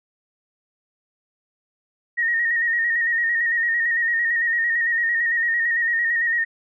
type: tone with vibrato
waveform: sine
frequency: 1864.7 Hz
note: A#6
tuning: in tune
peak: -18 dBFS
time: 2.17-6.45 s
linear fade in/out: 20 ms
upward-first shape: square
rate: 8.9 Hz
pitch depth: 33 cents each way
effects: none